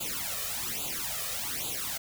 white noise with flanger, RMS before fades -34 dBFS, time 0-1.98 s, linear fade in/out 10 ms, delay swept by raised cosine 0.27 to 1.67 ms, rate 1.2 Hz, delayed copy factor +0.85, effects none

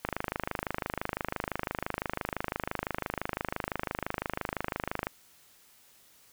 click train, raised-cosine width 0.5 ms, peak -15 dBFS, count 131, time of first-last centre 0.05-5.069 s, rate 25.9 Hz, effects white hiss -60 dBFS RMS until 6.32 s

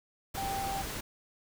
sine tone in noise, 784 Hz, G5, in tune, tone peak -33 dBFS, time 0.37-0.82 s, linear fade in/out 10 ms, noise pink, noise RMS -38 dBFS, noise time 0.34-1.01 s, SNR +2 dB, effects none

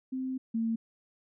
sine tone pair in turn, 260.2 / 226.7 Hz, C4 / A#3, -9 / -48 cents, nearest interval major second, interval 239 cents, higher first, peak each -31 / -27 dBFS, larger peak second, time 0.12-0.38 / 0.54-0.76 s, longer first, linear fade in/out 10 ms, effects none

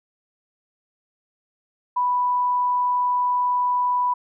sine tone, 987.8 Hz, B5, in tune, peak -18 dBFS, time 1.96-4.14 s, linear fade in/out 10 ms, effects none

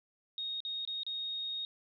sine tone with dropouts, 3729 Hz, A#7, in tune, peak -35 dBFS, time 0.38-1.65 s, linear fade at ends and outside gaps 1 ms, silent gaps 0.604-0.65 / 0.851-0.875 / 1.033-1.065 s, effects none

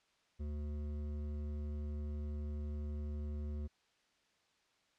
sine tone with hard clipping, 74 Hz, D2, 14 cents sharp, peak -40 dBFS, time 0.39-3.68 s, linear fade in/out 20 ms, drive 11 dB, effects white hiss -74 dBFS RMS until 4.98 s + low-pass 5000 Hz 12 dB/octave

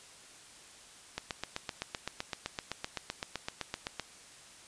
click train, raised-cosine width 0.2 ms, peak -17 dBFS, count 23, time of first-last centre 1.18-3.997 s, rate 7.81 Hz, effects white hiss -54 dBFS RMS until 4.67 s + resampled to 22050 Hz

